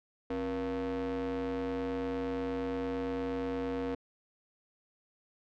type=ring-modulated tone; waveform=square; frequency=103.83 Hz; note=G#2; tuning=in tune; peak=-30 dBFS; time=0.3-3.95 s; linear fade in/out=5 ms; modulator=371 Hz; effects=low-pass 3000 Hz 12 dB/octave